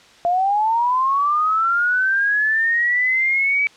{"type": "linear sweep", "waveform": "sine", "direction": "up", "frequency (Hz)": [683, 2300], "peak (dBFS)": -15, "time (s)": [0.25, 3.67], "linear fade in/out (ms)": 0, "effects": ["white hiss -48 dBFS RMS until 3.76 s", "low-pass 5000 Hz 12 dB/octave"]}